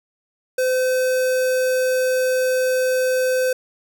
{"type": "tone with notch filter", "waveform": "square", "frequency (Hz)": 512, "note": "C5", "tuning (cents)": -38, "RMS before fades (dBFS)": -19, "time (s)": [0.58, 3.53], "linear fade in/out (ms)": 5, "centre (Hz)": 3300, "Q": 1.7, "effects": []}